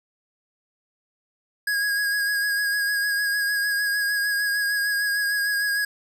square tone with vibrato, 1650 Hz, G#6, 12 cents flat, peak -22 dBFS, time 1.67-5.85 s, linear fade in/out 5 ms, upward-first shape sine, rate 6.6 Hz, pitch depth 27 cents each way, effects none

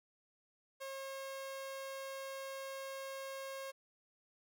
sawtooth tone, 540 Hz, C#5, 45 cents flat, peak -39 dBFS, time 0.8-3.72 s, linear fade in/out 20 ms, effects none

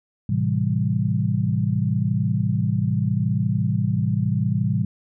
sine chord, A minor seventh, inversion none, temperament equal, 110 / 130.81 / 164.81 / 196 Hz, A2 / C3 / E3 / G3, 0 / 0 / 0 / 0 cents, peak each -23 / -24 / -25 / -25 dBFS, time 0.29-4.85 s, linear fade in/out 5 ms, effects none

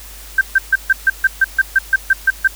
sine tone bursts, 1565 Hz, G6, 3 cents flat, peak -7 dBFS, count 13, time 0.38-2.476 s, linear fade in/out 5 ms, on 32 ms, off 140 ms, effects added 50 Hz sine -36 dBFS peak until 2.55 s + white hiss -37 dBFS RMS until 2.55 s

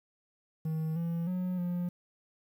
triangle tone with pitch steps, 158.6 / 168.1 / 182.1 / 176.5 Hz, D#3 / E3 / F#3 / F3, +33 / +34 / -27 / +19 cents, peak -28 dBFS, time 0.65-1.89 s, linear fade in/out 5 ms, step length 310 ms, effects 10-bit

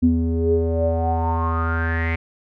square tone with low-pass filter sweep, 82.41 Hz, E2, in tune, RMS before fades -20 dBFS, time 0.02-2.16 s, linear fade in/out 10 ms, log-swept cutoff 250 to 2200 Hz, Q 9.9, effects none

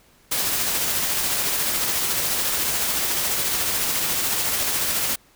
white noise with tremolo, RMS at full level -22 dBFS, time 0.31-5.16 s, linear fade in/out 10 ms, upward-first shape sine, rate 14 Hz, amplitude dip 25%, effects pink hiss -56 dBFS RMS until 5.35 s

